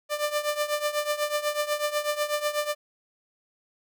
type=tone with tremolo; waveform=sawtooth; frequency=594 Hz; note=D5; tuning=20 cents sharp; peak=-18 dBFS; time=0.09-2.75 s; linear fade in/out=50 ms; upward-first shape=triangle; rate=8.1 Hz; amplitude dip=85%; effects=none

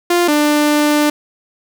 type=tone pair in turn; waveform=sawtooth; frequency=349.2 / 297.1 Hz; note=F4 / D4; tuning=0 / +20 cents; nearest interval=minor third; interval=280 cents; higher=first; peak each=-7 dBFS; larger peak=neither; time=0.1-0.28 / 0.28-1.1 s; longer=second; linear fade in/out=5 ms; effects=none

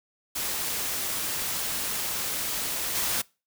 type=noise with level steps; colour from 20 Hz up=white; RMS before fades=-30 / -27 dBFS; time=0.35-3.22 s; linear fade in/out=10 ms; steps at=2.95 s; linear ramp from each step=2 ms; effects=noise-tail reverb RT60 0.3 s tail -24 dB re dry

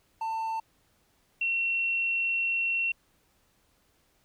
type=tone pair in turn; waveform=triangle / sine; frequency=894 / 2722 Hz; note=A5 / F7; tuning=+27 / -45 cents; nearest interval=octave + perfect fifth; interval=1928 cents; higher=second; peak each=-27 / -25 dBFS; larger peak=second; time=0.21-0.6 / 1.41-2.92 s; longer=second; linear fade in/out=5 ms; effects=pink hiss -68 dBFS RMS until 4.24 s

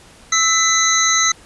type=tone cluster; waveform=sine; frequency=1306 / 2002 / 3971 / 6080 / 6470 Hz; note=E6 / B6 / B7 / F#8 / G#8; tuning=-17 / +23 / +9 / +46 / -46 cents; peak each=-19 dBFS; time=0.32-1.32 s; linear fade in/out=5 ms; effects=pink hiss -45 dBFS RMS until 1.45 s + resampled to 24000 Hz

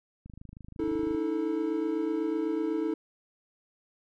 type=click train; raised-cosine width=5 ms; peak=-33 dBFS; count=24; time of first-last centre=0.26-1.148 s; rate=25.9 Hz
type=chord; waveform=triangle; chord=D suspended second; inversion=none; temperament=equal with one note detuned; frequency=293.7 / 321.7 / 440 Hz; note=D4 / E4 / A4; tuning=0 / -42 / 0 cents; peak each=-33 / -27 / -31 dBFS; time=0.79-2.94 s; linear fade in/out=5 ms
effects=none

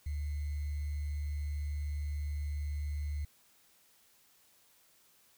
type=tone with sample-and-hold; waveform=sine; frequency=73.42 Hz; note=D2; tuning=in tune; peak=-33 dBFS; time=0.06-3.25 s; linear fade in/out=5 ms; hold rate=2100 Hz; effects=white hiss -66 dBFS RMS until 5.37 s

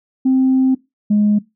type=tone pair in turn; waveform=sine; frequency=261.6 / 208.6 Hz; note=C4 / G#3; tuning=0 / +8 cents; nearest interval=major third; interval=392 cents; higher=first; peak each=-9 dBFS; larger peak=neither; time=0.25-0.75 / 1.1-1.39 s; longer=first; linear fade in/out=10 ms; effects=noise-tail reverb RT60 0.2 s tail -20 dB re dry + tanh soft clip ceiling -7 dBFS

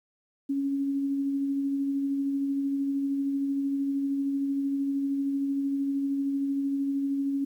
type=tone with tremolo; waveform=sine; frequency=277.2 Hz; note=C#4; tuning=in tune; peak=-24 dBFS; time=0.49-7.45 s; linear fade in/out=10 ms; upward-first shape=sine; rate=13 Hz; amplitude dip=25%; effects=10-bit

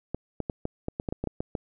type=clicks; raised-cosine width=2 ms; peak=-16 dBFS; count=12; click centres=0.146 / 0.403 / 0.498 / 0.654 / 0.884 / 0.999 / 1.088 / 1.125 / 1.24 / 1.273 / 1.405 / 1.552 s; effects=none

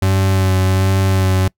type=tone with vibrato; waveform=40% pulse; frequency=95 Hz; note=F#2; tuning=46 cents sharp; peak=-11 dBFS; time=0.02-1.48 s; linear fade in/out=5 ms; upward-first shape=sine; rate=1.3 Hz; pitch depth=20 cents each way; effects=noise-tail reverb RT60 0.1 s tail -24 dB re dry

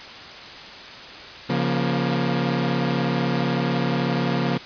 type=chord; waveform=sawtooth; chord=Bb minor; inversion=first; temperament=equal with one note detuned; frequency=138.59 / 174.61 / 236.7 Hz; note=Db3 / F3 / Bb3; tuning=0 / 0 / +27 cents; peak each=-21 dBFS; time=1.49-4.58 s; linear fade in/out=10 ms; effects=white hiss -38 dBFS RMS until 4.65 s + resampled to 11025 Hz

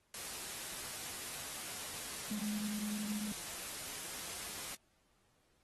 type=tone in noise; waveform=sine; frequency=210 Hz; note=G#3; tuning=19 cents sharp; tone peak=-37 dBFS; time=2.31-3.32 s; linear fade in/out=2 ms; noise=white; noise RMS=-44 dBFS; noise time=0.14-4.75 s; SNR=+4 dB; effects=pink hiss -75 dBFS RMS until 5.63 s + AAC 32 kbps

